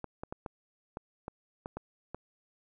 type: clicks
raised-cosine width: 1 ms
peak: -24 dBFS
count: 9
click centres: 0.043 / 0.235 / 0.325 / 0.462 / 0.971 / 1.281 / 1.659 / 1.77 / 2.146 s
effects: none